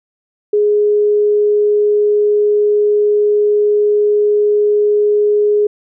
sine tone, 416.7 Hz, G#4, 6 cents sharp, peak -9 dBFS, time 0.53-5.67 s, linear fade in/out 5 ms, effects none

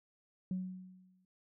sine tone with exponential decay, 185 Hz, F#3, in tune, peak -31 dBFS, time 0.51-1.25 s, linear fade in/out 2 ms, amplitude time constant 160 ms, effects tanh soft clip ceiling -29 dBFS

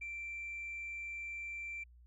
sine tone, 2349 Hz, D7, in tune, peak -39 dBFS, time 0.01-1.84 s, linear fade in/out 10 ms, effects tanh soft clip ceiling -37 dBFS + added 60 Hz sine -57 dBFS peak until 2.06 s

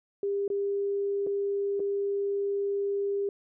sine tone with dropouts, 400.4 Hz, G4, 37 cents sharp, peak -26 dBFS, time 0.23-3.29 s, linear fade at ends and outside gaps 2 ms, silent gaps 0.479-0.501 / 1.266-1.27 / 1.796-1.801 s, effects none

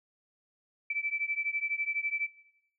sine beating tone pair, 2315 / 2327 Hz, D7 / D7, -25 / -17 cents, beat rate 12 Hz, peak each -32 / -34 dBFS, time 0.9-2.27 s, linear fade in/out 5 ms, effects noise-tail reverb RT60 0.8 s tail -19 dB re dry

